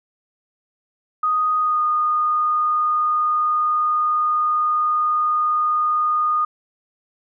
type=tone with pitch glide; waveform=sine; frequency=1244.5 to 1227.4 Hz; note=D#6 to D#6; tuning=0 to -24 cents; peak=-16 dBFS; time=1.23-6.45 s; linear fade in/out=5 ms; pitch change=-24 cents; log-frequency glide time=1.59-1.82 s; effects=none